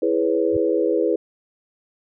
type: chord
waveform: sine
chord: C# minor seventh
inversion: first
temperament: equal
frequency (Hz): 329.6 / 415.3 / 493.9 / 554.4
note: E4 / G#4 / B4 / C#5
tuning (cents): 0 / 0 / 0 / 0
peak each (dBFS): -22 / -22 / -21 / -27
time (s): 0.02-1.16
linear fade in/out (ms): 5
type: tone with exponential growth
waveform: sine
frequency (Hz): 96.4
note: G2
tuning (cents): -28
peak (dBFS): -24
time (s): 0.5-0.57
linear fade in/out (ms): 5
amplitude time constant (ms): 15
effects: none